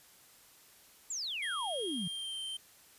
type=exponential sweep; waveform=sine; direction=down; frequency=7740 to 160 Hz; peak=-35 dBFS; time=1.1-2.08 s; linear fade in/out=5 ms
type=tone with pitch glide; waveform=square; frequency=3247 to 3127 Hz; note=G#7 to G7; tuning=-40 to -5 cents; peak=-38 dBFS; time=1.42-2.57 s; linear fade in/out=5 ms; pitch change=-65 cents; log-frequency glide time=1.88-2.4 s
effects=white hiss -60 dBFS RMS until 2.98 s + resampled to 32000 Hz